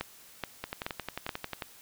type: two click trains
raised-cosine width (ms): 0.3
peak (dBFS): -18 / -16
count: 12 / 4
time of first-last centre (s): 0.64-1.622 / 0.01-1.292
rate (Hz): 11.2 / 2.34
effects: white hiss -54 dBFS RMS until 1.81 s